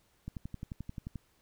click train, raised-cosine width 5 ms, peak -27 dBFS, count 11, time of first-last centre 0.28-1.157 s, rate 11.4 Hz, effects pink hiss -70 dBFS RMS until 1.41 s

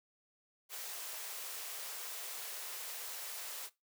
white high-pass noise, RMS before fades -44 dBFS, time 0.69-3.7 s, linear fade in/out 50 ms, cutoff 410 Hz, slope 48 dB/octave, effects noise-tail reverb RT60 0.2 s tail -18 dB re dry

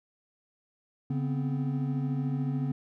triangle tone cluster, 141.9 / 249.8 / 263.5 Hz, C#3 / B3 / C4, +41 / +20 / +12 cents, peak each -27 / -32 / -34 dBFS, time 1.1-2.72 s, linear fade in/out 5 ms, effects none

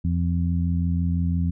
harmonic tone, 85.9 Hz, F2, 28 cents flat, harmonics 1 / 2 / 3, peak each -22 / -24 / -32 dBFS, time 0.04-1.51 s, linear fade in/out 10 ms, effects none

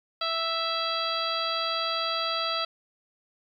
harmonic tone with a mistuned harmonic, 659.3 Hz, E5, in tune, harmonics 1 / 2 / 3 / 4 / 5 / 6 / 7, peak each -34 / -30 / -41 / -38 / -34 / -34 / -34 dBFS, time 0.21-2.65 s, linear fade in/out 5 ms, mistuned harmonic 7, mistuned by +30 cents, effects 10-bit

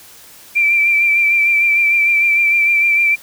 sine tone with vibrato, 2349 Hz, D7, in tune, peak -10 dBFS, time 0.55-3.16 s, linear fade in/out 20 ms, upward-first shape triangle, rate 6.6 Hz, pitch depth 37 cents each way, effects white hiss -41 dBFS RMS until 3.22 s

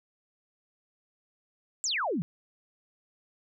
sine exponential sweep, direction down, 7910 to 148.3 Hz, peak -27 dBFS, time 1.84-2.22 s, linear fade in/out 0 ms, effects none

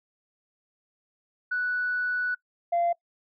sine tone pair in turn, 1480 / 689 Hz, F#6 / F5, 0 / -24 cents, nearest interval octave + minor second, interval 1324 cents, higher first, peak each -24 / -20 dBFS, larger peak second, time 1.51-2.35 / 2.72-2.93 s, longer first, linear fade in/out 10 ms, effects noise-tail reverb RT60 0.1 s tail -23 dB re dry + tanh soft clip ceiling -19 dBFS

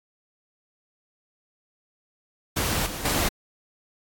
pink noise with level steps, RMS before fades -25 / -33 / -24 dBFS, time 2.56-3.29 s, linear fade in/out 10 ms, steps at 2.86 / 3.05 s, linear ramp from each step 5 ms, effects AAC 64 kbps

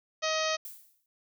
harmonic tone, 631 Hz, D#5, 24 cents sharp, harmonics 1 / 2 / 3 / 4 / 5 / 6 / 7 / 8 / 9 / 10, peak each -31 / -34 / -36 / -37 / -38 / -39 / -39 / -40 / -41 / -41 dBFS, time 0.22-0.57 s, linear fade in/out 20 ms
violet noise with exponential decay, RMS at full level -40 dBFS, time 0.65-1.06 s, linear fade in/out 1 ms, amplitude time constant 89 ms
effects none

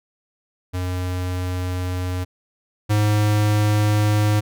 square tone pair in turn, 90.8 / 105.26 Hz, F#2 / G#2, -32 / +24 cents, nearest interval minor third, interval 256 cents, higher second, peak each -23 / -16 dBFS, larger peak second, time 0.73-2.25 / 2.89-4.41 s, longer neither, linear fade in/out 20 ms, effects none

